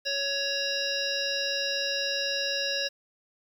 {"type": "harmonic tone", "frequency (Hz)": 557, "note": "C#5", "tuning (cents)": 8, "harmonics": [1, 3, 5, 7, 9, 10], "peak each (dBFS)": [-34, -34, -34, -34, -34, -34], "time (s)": [0.05, 2.89], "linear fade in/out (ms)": 20, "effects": ["9-bit"]}